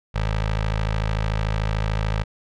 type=tone with notch filter; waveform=15% pulse; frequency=53.5 Hz; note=A1; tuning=48 cents flat; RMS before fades=-23 dBFS; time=0.14-2.24 s; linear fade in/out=20 ms; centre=270 Hz; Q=0.59; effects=low-pass 4000 Hz 12 dB/octave